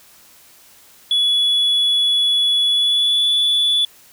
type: tone with pitch glide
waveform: sine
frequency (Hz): 3400 to 3447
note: G#7 to A7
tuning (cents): +40 to -36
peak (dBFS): -11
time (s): 1.11-3.85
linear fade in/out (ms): 2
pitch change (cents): +24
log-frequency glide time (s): 2.64-3.29
effects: tanh soft clip ceiling -12 dBFS + white hiss -48 dBFS RMS until 4.12 s